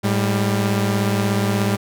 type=tone pair together; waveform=sawtooth; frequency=107.45 / 198.2 Hz; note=A2 / G3; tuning=-41 / +19 cents; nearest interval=major seventh; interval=1060 cents; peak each=-16 dBFS; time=0.03-1.77 s; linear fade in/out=20 ms; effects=none